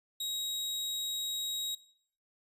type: tone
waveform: sawtooth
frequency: 3805 Hz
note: A#7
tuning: 35 cents sharp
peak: -31 dBFS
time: 0.2-1.75 s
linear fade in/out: 5 ms
effects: noise-tail reverb RT60 0.6 s tail -18 dB re dry + resampled to 32000 Hz